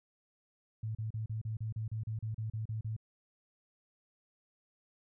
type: tone bursts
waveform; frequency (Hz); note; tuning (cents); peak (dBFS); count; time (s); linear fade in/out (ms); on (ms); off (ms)
sine; 110; A2; 0; -34; 14; 0.83-2.965; 5; 120; 35
effects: none